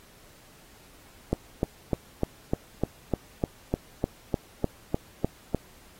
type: click train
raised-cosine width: 2 ms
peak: -10 dBFS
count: 15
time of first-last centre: 1.33-5.547 s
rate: 3.32 Hz
effects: pink hiss -55 dBFS RMS until 5.99 s + AAC 48 kbps